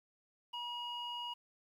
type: tone with low-pass filter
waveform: square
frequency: 960 Hz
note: B5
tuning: 49 cents flat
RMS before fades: -42 dBFS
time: 0.53-1.34 s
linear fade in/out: 10 ms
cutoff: 2900 Hz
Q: 3.6
effects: 11-bit